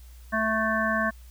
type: harmonic tone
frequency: 220 Hz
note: A3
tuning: in tune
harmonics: 1 / 3 / 5 / 7 / 8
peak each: -29 / -29 / -29 / -29 / -29 dBFS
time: 0.32-1.11 s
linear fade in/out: 20 ms
effects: added 60 Hz sine -44 dBFS peak until 1.3 s + white hiss -58 dBFS RMS until 1.3 s